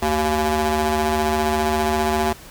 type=ring-modulated tone; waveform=20% pulse; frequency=155.56 Hz; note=D#3; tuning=in tune; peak=-10 dBFS; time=0.02-2.33 s; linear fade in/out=5 ms; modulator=537 Hz; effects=pink hiss -42 dBFS RMS until 2.5 s